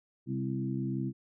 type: harmonic tone with a mistuned harmonic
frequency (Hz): 66.2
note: C2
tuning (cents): +21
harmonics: 2 / 3 / 4 / 5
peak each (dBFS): -34 / -36 / -37 / -38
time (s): 0.26-1.13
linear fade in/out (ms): 50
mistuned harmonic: 4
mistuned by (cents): -27
effects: none